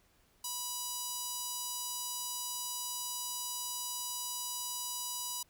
5% pulse tone with notch filter, 980 Hz, B5, 14 cents flat, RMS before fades -39 dBFS, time 0.44-5.43 s, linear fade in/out 5 ms, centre 2000 Hz, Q 0.68, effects pink hiss -69 dBFS RMS until 5.49 s

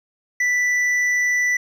sine tone with hard clipping, 1975.5 Hz, B6, in tune, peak -18 dBFS, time 0.4-1.57 s, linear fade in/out 5 ms, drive 5 dB, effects none

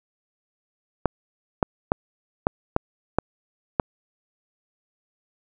clicks, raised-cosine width 1 ms, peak -4 dBFS, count 7, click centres 1.057 / 1.628 / 1.919 / 2.469 / 2.764 / 3.186 / 3.798 s, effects none

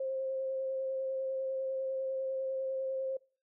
sine tone with vibrato, 530 Hz, C5, 22 cents sharp, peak -32 dBFS, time 0-3.17 s, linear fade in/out 5 ms, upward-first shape square, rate 10 Hz, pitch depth 10 cents each way, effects noise-tail reverb RT60 0.4 s tail -24 dB re dry

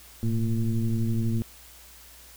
sine tone with frequency modulation, 110 Hz, A2, in tune, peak -22 dBFS, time 0.23-1.42 s, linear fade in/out 0 ms, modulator 116 Hz, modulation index 1.2, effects added 60 Hz sine -54 dBFS peak until 2.36 s + white hiss -50 dBFS RMS until 2.36 s

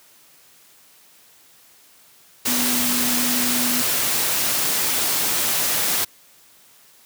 sine tone in noise, 245.2 Hz, B3, 12 cents flat, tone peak -25 dBFS, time 2.47-3.82 s, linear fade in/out 10 ms, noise white, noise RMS -21 dBFS, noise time 2.45-6.05 s, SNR -7 dB, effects white hiss -52 dBFS RMS until 7.05 s + high-pass 100 Hz 12 dB/octave

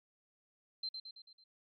sine tone with echo, 4119 Hz, C8, 28 cents flat, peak -36 dBFS, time 0.83-0.89 s, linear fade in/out 5 ms, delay 110 ms, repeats 5, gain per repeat -5 dB, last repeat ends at 1.44 s, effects MP3 64 kbps

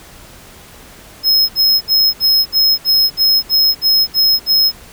square tone bursts, 5150 Hz, E8, 41 cents flat, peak -9 dBFS, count 11, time 1.23-4.72 s, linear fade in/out 50 ms, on 260 ms, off 63 ms, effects pink hiss -39 dBFS RMS until 4.92 s

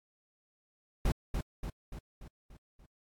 brown noise with echo, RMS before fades -27 dBFS, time 1.05-1.12 s, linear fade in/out 5 ms, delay 290 ms, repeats 6, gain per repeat -5 dB, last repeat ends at 2.86 s, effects AAC 64 kbps

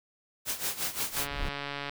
white noise with tremolo, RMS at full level -30 dBFS, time 0.45-1.28 s, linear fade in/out 50 ms, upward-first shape sine, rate 5.7 Hz, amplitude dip 80%
brown noise with exponential growth, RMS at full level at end -29 dBFS, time 0.98-1.49 s, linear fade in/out 5 ms, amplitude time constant 110 ms
click train, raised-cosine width 0.3 ms, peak -19 dBFS, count 104, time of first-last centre 1.17-1.895 s, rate 142 Hz
effects none

